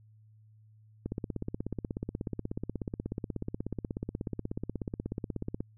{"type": "click train", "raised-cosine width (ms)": 3, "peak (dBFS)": -21, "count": 76, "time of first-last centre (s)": [1.06, 5.605], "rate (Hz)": 16.5, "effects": ["added 108 Hz sine -56 dBFS peak until 5.77 s"]}